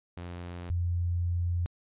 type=tone pair in turn; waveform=sawtooth / sine; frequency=87.6 / 87.1 Hz; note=F2 / F2; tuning=+6 / -4 cents; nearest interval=unison; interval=10 cents; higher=first; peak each=-34 / -26 dBFS; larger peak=second; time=0.17-0.7 / 0.7-1.66 s; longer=second; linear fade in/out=0 ms; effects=resampled to 8000 Hz